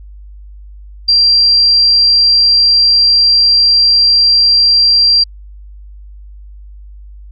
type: tone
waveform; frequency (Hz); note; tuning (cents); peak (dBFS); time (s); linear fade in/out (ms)
sine; 4734; D8; +13; -5; 1.08-5.24; 10
effects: added 50 Hz sine -30 dBFS peak until 7.31 s + MP3 96 kbps